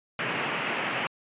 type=band-pass noise; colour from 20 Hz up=white; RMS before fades=-30 dBFS; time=0.19-1.07 s; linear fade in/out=2 ms; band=120 to 2900 Hz; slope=48 dB/octave; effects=resampled to 8000 Hz